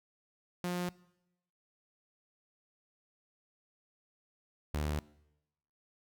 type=tone pair in turn; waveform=sawtooth; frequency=177.8 / 74.76 Hz; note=F3 / D2; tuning=+31 / +31 cents; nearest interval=octave + minor third; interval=1500 cents; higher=first; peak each=-29 / -28 dBFS; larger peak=second; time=0.64-0.89 / 4.74-4.99 s; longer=neither; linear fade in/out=0 ms; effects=noise-tail reverb RT60 0.9 s tail -22 dB re dry